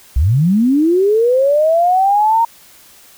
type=linear sweep; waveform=sine; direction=up; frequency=56.2 to 932.3 Hz; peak=-9 dBFS; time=0.16-2.45 s; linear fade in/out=5 ms; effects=white hiss -44 dBFS RMS until 3.17 s